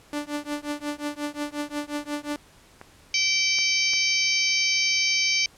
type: tone with tremolo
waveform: sawtooth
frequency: 293.7 Hz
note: D4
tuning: in tune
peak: -21 dBFS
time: 0.13-2.36 s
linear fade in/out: 0 ms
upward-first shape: triangle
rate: 5.6 Hz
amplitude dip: 100%
type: clicks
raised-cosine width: 0.5 ms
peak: -25 dBFS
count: 3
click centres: 2.814 / 3.587 / 3.935 s
type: harmonic tone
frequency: 772 Hz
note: G5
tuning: 27 cents flat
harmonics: 3 / 4 / 5 / 6 / 7 / 8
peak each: -24 / -30 / -35 / -27 / -28 / -28 dBFS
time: 3.14-5.46 s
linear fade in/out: 2 ms
effects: pink hiss -54 dBFS RMS until 5.57 s + low-pass 11000 Hz 12 dB/octave